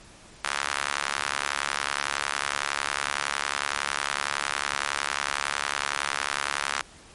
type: tone with high-pass filter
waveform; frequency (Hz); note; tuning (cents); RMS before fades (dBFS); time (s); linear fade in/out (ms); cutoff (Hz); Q
sawtooth; 70.9; C#2; +40; -29; 0.44-6.82; 0; 1300; 1.4
effects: pink hiss -50 dBFS RMS until 7.14 s + MP3 48 kbps